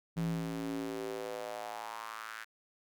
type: tone with high-pass filter sweep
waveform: square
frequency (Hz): 55.4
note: A1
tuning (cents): +13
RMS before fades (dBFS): -39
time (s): 0.16-2.45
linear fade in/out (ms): 20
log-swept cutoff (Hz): 150 to 1600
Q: 3.5
effects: none